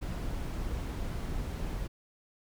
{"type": "noise", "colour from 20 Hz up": "brown", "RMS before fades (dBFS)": -35, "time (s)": [0.01, 1.88], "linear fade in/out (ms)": 20, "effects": []}